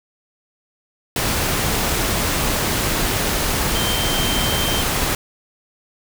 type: tone in noise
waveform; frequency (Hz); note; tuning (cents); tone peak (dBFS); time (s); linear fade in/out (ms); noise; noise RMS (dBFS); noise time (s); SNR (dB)
sine; 3136; G7; 0; -24; 3.75-4.82; 2; pink; -20; 1.16-5.15; -7
effects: none